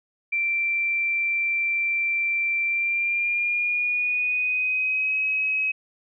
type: tone with pitch glide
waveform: sine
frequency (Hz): 2351 to 2549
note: D7 to D#7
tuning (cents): +1 to +41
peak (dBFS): -21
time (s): 0.32-5.72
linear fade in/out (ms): 10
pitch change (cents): +140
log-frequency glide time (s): 2.65-5.17
effects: none